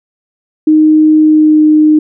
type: tone with pitch glide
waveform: sine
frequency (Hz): 309.6 to 306.6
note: D#4 to D#4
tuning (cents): -9 to -25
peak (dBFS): -3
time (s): 0.67-1.99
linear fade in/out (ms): 5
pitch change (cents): -16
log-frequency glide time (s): 1.2-1.62
effects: none